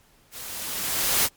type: noise with level ramp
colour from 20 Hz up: white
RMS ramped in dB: -39 to -19 dBFS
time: 0.31-1.29 s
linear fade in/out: 50 ms
effects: pink hiss -59 dBFS RMS until 1.36 s + MP3 96 kbps